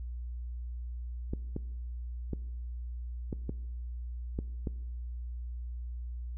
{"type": "clicks", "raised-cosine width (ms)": 3, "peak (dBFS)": -21, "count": 7, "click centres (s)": [1.335, 1.564, 2.333, 3.328, 3.494, 4.389, 4.672], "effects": ["noise-tail reverb RT60 1.0 s tail -20 dB re dry", "added 60 Hz sine -36 dBFS peak until 6.37 s"]}